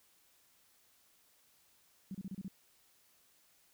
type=tone bursts; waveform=sine; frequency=191.7 Hz; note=G3; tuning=38 cents flat; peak=-39 dBFS; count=6; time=2.11-2.481 s; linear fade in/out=2 ms; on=36 ms; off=31 ms; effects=white hiss -69 dBFS RMS until 3.73 s